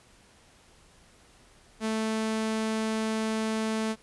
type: tone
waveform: sawtooth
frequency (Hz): 220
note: A3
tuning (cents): 0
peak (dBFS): -23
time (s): 1.8-3.96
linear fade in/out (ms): 50
effects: pink hiss -58 dBFS RMS until 4.02 s + resampled to 24000 Hz